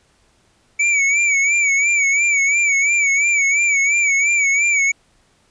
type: tone with vibrato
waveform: square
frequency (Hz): 2283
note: D7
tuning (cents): -50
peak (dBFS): -14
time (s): 0.79-4.92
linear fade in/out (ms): 10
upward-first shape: sine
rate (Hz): 2.9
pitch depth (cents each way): 75
effects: pink hiss -58 dBFS RMS until 5.5 s + resampled to 22050 Hz